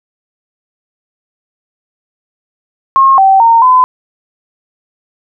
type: tone with pitch steps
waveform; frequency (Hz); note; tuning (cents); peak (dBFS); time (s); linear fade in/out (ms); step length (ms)
sine; 1077 / 773 / 919 / 1015; C6 / G5 / A#5 / B5; +50 / -24 / -25 / +47; -3; 2.96-3.84; 0; 220
effects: none